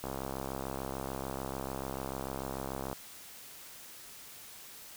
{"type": "click train", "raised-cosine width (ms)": 1, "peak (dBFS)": -23, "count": 194, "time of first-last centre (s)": [0.04, 2.929], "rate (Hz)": 66.8, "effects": ["white hiss -50 dBFS RMS until 4.96 s"]}